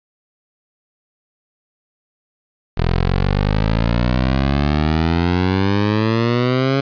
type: exponential sweep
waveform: 15% pulse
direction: up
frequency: 41.2 to 138.59 Hz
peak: -8 dBFS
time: 2.77-6.81 s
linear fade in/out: 10 ms
effects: resampled to 11025 Hz + 7-bit